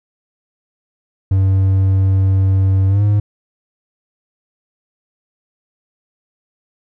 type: tone with pitch glide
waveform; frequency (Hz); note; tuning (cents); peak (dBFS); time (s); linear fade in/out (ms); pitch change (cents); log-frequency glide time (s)
triangle; 95.9 to 103.38; G2 to G#2; -37 to -7; -8; 1.31-3.2; 5; +130; 2.88-3.03
effects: none

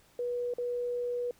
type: tone with dropouts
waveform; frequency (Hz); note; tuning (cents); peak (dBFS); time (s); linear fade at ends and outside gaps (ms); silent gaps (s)
sine; 486.4; B4; -26; -30; 0.19-1.31; 2; 0.538-0.583
effects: pink hiss -63 dBFS RMS until 1.39 s

